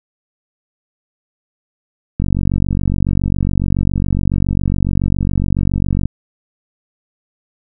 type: click train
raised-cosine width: 5 ms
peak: -4 dBFS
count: 183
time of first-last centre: 2.2-6.056 s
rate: 47.2 Hz
effects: none